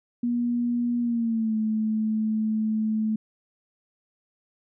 sine tone with pitch glide, 240 to 217.6 Hz, B3 to A3, -49 to -19 cents, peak -22 dBFS, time 0.23-3.16 s, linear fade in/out 5 ms, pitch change -170 cents, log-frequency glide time 1-1.56 s, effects none

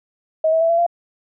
sine tone with pitch steps, 635 / 648 / 661.2 / 674.7 / 688.5 Hz, D#5 / E5 / E5 / E5 / F5, +35 / -30 / +5 / +40 / -25 cents, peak -13 dBFS, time 0.44-0.865 s, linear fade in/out 5 ms, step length 85 ms, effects none

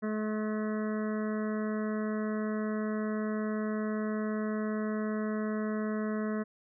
harmonic tone, 214.7 Hz, A3, 42 cents flat, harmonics 1 / 2 / 3 / 5 / 6 / 7 / 8 / 9, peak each -31 / -37 / -41 / -45 / -47 / -48 / -49 / -50 dBFS, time 0.02-6.44 s, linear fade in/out 20 ms, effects none

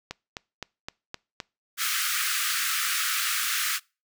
click train, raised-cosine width 0.2 ms, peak -16 dBFS, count 6, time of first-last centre 0.11-1.402 s, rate 3.87 Hz
pink high-pass noise, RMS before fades -27 dBFS, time 1.77-3.8 s, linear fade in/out 50 ms, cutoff 1200 Hz, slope 96 dB/octave
effects noise-tail reverb RT60 0.3 s tail -25 dB re dry

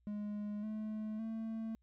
triangle tone with pitch steps, 208 / 215.5 / 223.2 Hz, G#3 / A3 / A3, +3 / -36 / +25 cents, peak -36 dBFS, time 0.07-1.75 s, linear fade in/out 0 ms, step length 560 ms, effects added 60 Hz sine -70 dBFS peak until 1.82 s

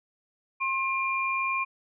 sine tone pair together, 1065.6 / 2394 Hz, C6 / D7, +31 / +33 cents, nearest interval octave + major second, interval 1402 cents, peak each -28 dBFS, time 0.6-1.65 s, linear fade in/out 20 ms, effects none

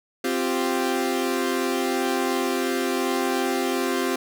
sawtooth chord, C suspended fourth, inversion none, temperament equal, 261.6 / 349.2 / 392 Hz, C4 / F4 / G4, 0 / 0 / 0 cents, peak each -22 / -23 / -23 dBFS, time 0.24-4.16 s, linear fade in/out 5 ms, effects none

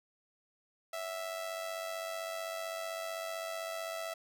sawtooth tone with amplitude modulation, 659.3 Hz, E5, in tune, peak -31 dBFS, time 0.93-4.14 s, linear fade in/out 5 ms, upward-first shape sine, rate 95.7 Hz, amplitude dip 55%, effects none

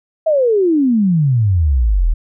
sine exponential sweep, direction down, 658 to 36.64 Hz, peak -10 dBFS, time 0.26-2.14 s, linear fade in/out 10 ms, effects none

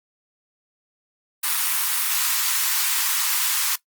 white high-pass noise, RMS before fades -22 dBFS, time 1.43-3.76 s, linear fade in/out 10 ms, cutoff 900 Hz, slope 48 dB/octave, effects noise-tail reverb RT60 0.1 s tail -17 dB re dry + Opus 32 kbps

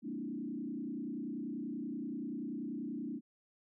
sine tone with frequency modulation, 261.6 Hz, C4, in tune, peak -37 dBFS, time 0.02-3.21 s, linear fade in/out 50 ms, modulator 30.4 Hz, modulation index 1.9, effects none

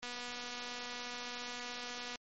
click train, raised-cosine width 0.2 ms, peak -26 dBFS, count 520, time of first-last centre 0.03-2.157 s, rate 244 Hz, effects MP3 32 kbps

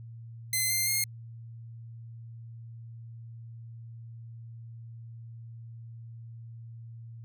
5% pulse tone with pitch steps, 2056 / 2094 / 2133 Hz, C7 / C7 / C7, -31 / +1 / +33 cents, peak -16 dBFS, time 0.53-1.04 s, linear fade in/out 2 ms, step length 170 ms, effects added 115 Hz sine -42 dBFS peak until 7.24 s

